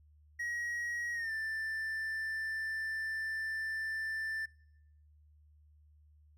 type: tone with pitch glide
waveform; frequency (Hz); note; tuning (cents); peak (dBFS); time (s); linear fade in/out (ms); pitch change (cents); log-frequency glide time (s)
triangle; 1900 to 1772.8; A#6 to A6; +33 to +13; -33; 0.39-4.46; 10; -120; 1.13-1.32
effects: noise-tail reverb RT60 0.9 s tail -25 dB re dry + added 75 Hz sine -60 dBFS peak until 6.37 s